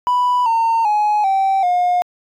triangle tone with pitch steps, 987.8 / 911.1 / 840.3 / 775 / 714.8 Hz, B5 / A#5 / G#5 / G5 / F5, 0 / -40 / +20 / -20 / +40 cents, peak -10 dBFS, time 0.07-2.02 s, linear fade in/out 0 ms, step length 390 ms, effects tanh soft clip ceiling -8 dBFS

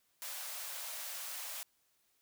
white high-pass noise, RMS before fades -43 dBFS, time 0.22-1.63 s, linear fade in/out 0 ms, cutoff 520 Hz, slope 96 dB/octave, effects white hiss -75 dBFS RMS until 2.21 s

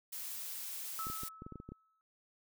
blue noise, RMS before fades -43 dBFS, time 0.12-1.29 s, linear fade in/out 10 ms
sine tone with exponential decay, 1300 Hz, E6, 24 cents flat, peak -37 dBFS, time 0.99-2.01 s, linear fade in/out 0 ms, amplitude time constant 220 ms
clicks, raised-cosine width 3 ms, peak -33 dBFS, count 10, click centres 1.069 / 1.1 / 1.234 / 1.421 / 1.465 / 1.523 / 1.557 / 1.601 / 1.69 / 1.72 s
effects none

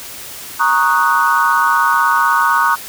sine chord, D# minor seventh, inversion second, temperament equal, 932.3 / 1108.7 / 1244.5 / 1480 Hz, A#5 / C#6 / D#6 / F#6, 0 / 0 / 0 / 0 cents, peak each -16 dBFS, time 0.59-2.76 s, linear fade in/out 20 ms, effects white hiss -31 dBFS RMS until 2.88 s

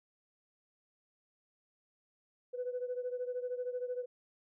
sine beating tone pair, 493.9 / 506.9 Hz, B4 / B4, 0 / +45 cents, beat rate 13 Hz, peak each -36 / -40 dBFS, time 2.53-4.06 s, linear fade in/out 20 ms, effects tanh soft clip ceiling -29 dBFS

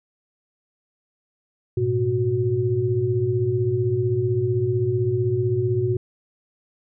sine tone cluster, 105.4 / 121.1 / 367.8 Hz, G#2 / B2 / F#4, +26 / -34 / -10 cents, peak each -25 / -23 / -22 dBFS, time 1.77-5.97 s, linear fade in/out 5 ms, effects none

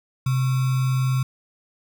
sine tone with sample-and-hold, 130 Hz, C3, 11 cents flat, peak -18 dBFS, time 0.26-1.23 s, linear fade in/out 5 ms, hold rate 1225 Hz, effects none

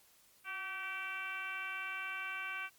sine tone with frequency modulation, 1929 Hz, B6, 41 cents flat, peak -38 dBFS, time 0.44-2.7 s, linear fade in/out 50 ms, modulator 393 Hz, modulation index 2.1, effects white hiss -66 dBFS RMS until 2.78 s + Opus 48 kbps

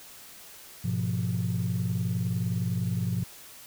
sine chord, F diminished, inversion first, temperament equal, 103.83 / 123.47 / 174.61 Hz, Ab2 / Cb3 / F3, 0 / 0 / 0 cents, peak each -29 dBFS, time 0.84-3.24 s, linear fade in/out 10 ms, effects tanh soft clip ceiling -20 dBFS + white hiss -48 dBFS RMS until 3.66 s

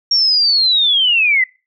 sine linear sweep, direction down, 5588 to 1975.5 Hz, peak -10 dBFS, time 0.11-1.44 s, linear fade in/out 5 ms, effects noise-tail reverb RT60 0.3 s tail -24 dB re dry

